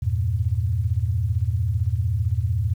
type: chord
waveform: sine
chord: E diminished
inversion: none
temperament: equal with one note detuned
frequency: 82.41 / 98 / 115.74 Hz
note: E2 / G2 / Bb2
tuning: 0 / 0 / -12 cents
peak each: -24 dBFS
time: 0.02-2.74 s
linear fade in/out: 10 ms
effects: 9-bit